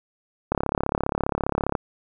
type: click train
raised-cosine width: 1 ms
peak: -8 dBFS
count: 44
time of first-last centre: 0.52-1.752 s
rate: 34.9 Hz
effects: none